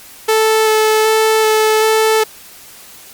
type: tone with vibrato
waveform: sawtooth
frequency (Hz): 436.8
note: A4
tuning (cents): -13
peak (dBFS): -6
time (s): 0.28-2.24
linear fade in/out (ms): 10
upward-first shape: square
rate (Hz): 1.3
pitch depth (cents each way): 9
effects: white hiss -38 dBFS RMS until 3.13 s + Opus 48 kbps